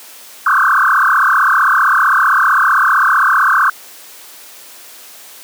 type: tone with frequency modulation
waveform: sine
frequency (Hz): 1318.5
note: E6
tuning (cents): 0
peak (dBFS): -8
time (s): 0.46-3.7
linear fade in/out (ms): 5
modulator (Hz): 35.5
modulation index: 7.4
effects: white hiss -37 dBFS RMS until 5.43 s + high-pass 300 Hz 12 dB/octave